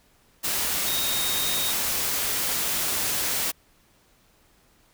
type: tone in noise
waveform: sine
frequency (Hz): 3729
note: A#7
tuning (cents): 0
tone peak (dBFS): -29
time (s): 0.86-1.73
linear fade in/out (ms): 20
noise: white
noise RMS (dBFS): -26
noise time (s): 0.43-3.52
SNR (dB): -6
effects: pink hiss -61 dBFS RMS until 4.93 s